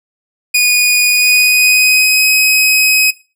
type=tone with pitch glide; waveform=sawtooth; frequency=2464 to 2532 Hz; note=D#7 to D#7; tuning=-17 to +30 cents; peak=-4 dBFS; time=0.54-3.11 s; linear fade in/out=10 ms; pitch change=+47 cents; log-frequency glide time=1.07-2.27 s; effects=noise-tail reverb RT60 0.3 s tail -18 dB re dry